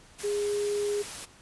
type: tone in noise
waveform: sine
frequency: 410.7 Hz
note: G#4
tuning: 19 cents flat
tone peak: -26 dBFS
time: 0.23-1.03 s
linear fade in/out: 20 ms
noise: white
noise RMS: -39 dBFS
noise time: 0.18-1.26 s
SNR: +10 dB
effects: pink hiss -55 dBFS RMS until 1.41 s + resampled to 24000 Hz